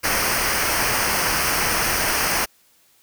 pink noise with comb filter, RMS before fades -21 dBFS, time 0.03-2.46 s, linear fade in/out 20 ms, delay 0.27 ms, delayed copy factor -0.7, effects white hiss -58 dBFS RMS until 3.02 s

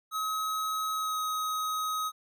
square tone with pitch glide, 1276 to 1264.3 Hz, D#6 to D#6, +43 to +27 cents, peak -30 dBFS, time 0.11-2.12 s, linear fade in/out 50 ms, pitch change -16 cents, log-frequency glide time 0.95-1.19 s, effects none

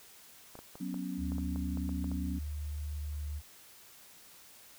clicks, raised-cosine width 1 ms, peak -33 dBFS, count 11, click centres 0.554 / 0.59 / 0.755 / 0.943 / 1.32 / 1.383 / 1.56 / 1.773 / 1.892 / 2.043 / 2.116 s
sine chord, F# suspended fourth, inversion none, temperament equal, 185 / 246.9 / 277.2 Hz, F#3 / B3 / C#4, 0 / 0 / 0 cents, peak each -38 / -41 / -39 dBFS, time 0.8-2.39 s, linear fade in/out 10 ms
sine tone with pitch glide, 74.5 to 73.99 Hz, D2 to D2, +25 to +13 cents, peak -35 dBFS, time 1.17-3.42 s, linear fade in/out 50 ms, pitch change -12 cents, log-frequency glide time 2.89-3.13 s
effects white hiss -56 dBFS RMS until 4.78 s

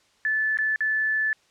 sine tone with dropouts, 1743 Hz, A6, 17 cents flat, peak -21 dBFS, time 0.25-1.33 s, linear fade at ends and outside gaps 1 ms, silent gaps 0.572-0.587 / 0.76-0.806 s, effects white hiss -62 dBFS RMS until 1.5 s + low-pass 6000 Hz 12 dB/octave

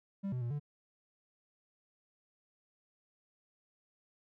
triangle tone with pitch steps, 196.8 / 125.4 / 119.1 / 146.3 Hz, G3 / B2 / A#2 / D3, +7 / +27 / +38 / -6 cents, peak -32 dBFS, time 0.23-0.598 s, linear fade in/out 20 ms, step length 92 ms, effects none

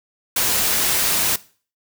white noise, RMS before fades -19 dBFS, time 0.36-1.36 s, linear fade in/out 5 ms, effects noise-tail reverb RT60 0.4 s tail -19 dB re dry

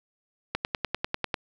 click train, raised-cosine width 0.3 ms, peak -10 dBFS, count 9, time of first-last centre 0.55-1.342 s, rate 10.1 Hz, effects none

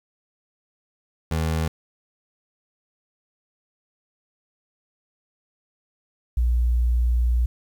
25% pulse / sine tone pair in turn, 80 / 59.93 Hz, D#2 / A#1, +49 / +49 cents, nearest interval perfect fourth, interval 500 cents, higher first, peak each -18 / -17 dBFS, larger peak second, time 1.31-1.68 / 6.37-7.46 s, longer second, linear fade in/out 5 ms, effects 9-bit

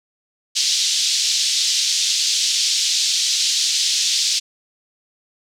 pink band-pass noise, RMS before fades -19 dBFS, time 0.55-4.4 s, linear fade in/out 20 ms, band 3600 to 6600 Hz, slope 24 dB/octave, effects none

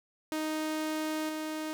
sawtooth tone with level steps, 311.1 Hz, D#4, in tune, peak -27 / -30 dBFS, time 0.32-1.73 s, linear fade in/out 0 ms, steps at 1.29 s, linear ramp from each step 2 ms, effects none

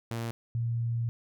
sawtooth / sine tone pair in turn, 115.7 / 116.77 Hz, A#2 / A#2, -13 / +3 cents, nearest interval unison, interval 16 cents, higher second, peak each -28 / -27 dBFS, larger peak second, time 0.11-0.31 / 0.55-1.09 s, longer second, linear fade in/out 0 ms, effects none

